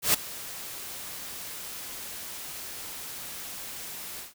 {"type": "noise with ADSR envelope", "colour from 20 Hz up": "white", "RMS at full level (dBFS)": -20, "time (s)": [0.02, 4.34], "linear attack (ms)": 120, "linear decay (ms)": 8, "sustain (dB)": -19, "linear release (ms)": 150, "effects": []}